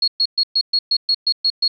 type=tone bursts; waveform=sine; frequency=4316 Hz; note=C#8; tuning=47 cents flat; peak=-13 dBFS; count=10; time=0.02-1.68 s; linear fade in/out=5 ms; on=58 ms; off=120 ms; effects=none